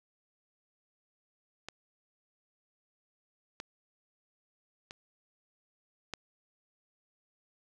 clicks, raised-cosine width 0.2 ms, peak -23 / -22 / -26 / -19 dBFS, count 4, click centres 1.686 / 3.601 / 4.909 / 6.137 s, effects none

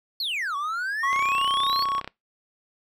triangle exponential two-way sweep, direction down then up, 4491 to 1108.7 to 4491 Hz, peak -24 dBFS, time 0.2-1.84 s, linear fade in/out 2 ms, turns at 0.56 s
triangle tone with pitch glide, 1100 to 1108.3 Hz, C#6 to C#6, -14 to -1 cents, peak -21 dBFS, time 1.03-2 s, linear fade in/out 5 ms, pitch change +13 cents, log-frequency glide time 1.7-1.87 s
click train, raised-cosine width 0.3 ms, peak -18 dBFS, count 31, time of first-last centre 1.13-2.076 s, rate 31.7 Hz
effects noise-tail reverb RT60 0.2 s tail -23 dB re dry

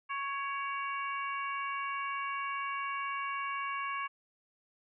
harmonic tone with a mistuned harmonic, 554.4 Hz, C#5, in tune, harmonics 2 / 3 / 4 / 5, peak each -35 / -42 / -41 / -44 dBFS, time 0.09-4.08 s, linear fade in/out 20 ms, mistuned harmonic 4, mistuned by +32 cents, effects none

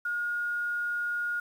sine tone with quantisation, 1431 Hz, F6, 42 cents sharp, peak -28 dBFS, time 0.05-1.4 s, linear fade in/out 5 ms, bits 9, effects none

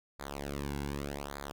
sawtooth tone with flanger, 70.8 Hz, C#2, 37 cents sharp, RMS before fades -39 dBFS, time 0.19-1.52 s, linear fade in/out 10 ms, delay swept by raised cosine 0.35 to 1.65 ms, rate 0.84 Hz, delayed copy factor -0.9, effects none

